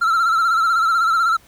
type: tone with vibrato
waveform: triangle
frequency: 1344 Hz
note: E6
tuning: 33 cents sharp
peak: -12 dBFS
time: 0.01-1.37 s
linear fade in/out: 10 ms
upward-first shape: sine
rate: 16 Hz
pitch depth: 67 cents each way
effects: pink hiss -51 dBFS RMS until 1.47 s